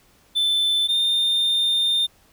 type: tone pair in turn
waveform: triangle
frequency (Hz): 3529 / 3622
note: A7 / A7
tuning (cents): +4 / +49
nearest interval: unison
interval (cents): 45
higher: second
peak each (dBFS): -16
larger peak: neither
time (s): 0.35-0.88 / 0.88-2.07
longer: second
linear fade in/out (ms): 20
effects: pink hiss -57 dBFS RMS until 2.32 s